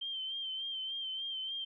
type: tone with vibrato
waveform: sine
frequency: 3136 Hz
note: G7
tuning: in tune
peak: -36 dBFS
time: 0.01-1.65 s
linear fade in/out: 10 ms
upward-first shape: sine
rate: 3.4 Hz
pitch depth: 42 cents each way
effects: none